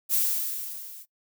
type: noise with level ramp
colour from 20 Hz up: violet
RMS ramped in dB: -21 to -45 dBFS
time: 0.09-1.06 s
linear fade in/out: 50 ms
effects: noise-tail reverb RT60 0.1 s tail -20 dB re dry